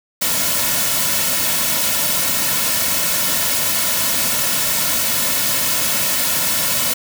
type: noise with comb filter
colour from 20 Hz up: white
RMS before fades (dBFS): -18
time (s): 0.21-6.94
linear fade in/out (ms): 10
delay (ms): 2.5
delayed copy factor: -0.65
effects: none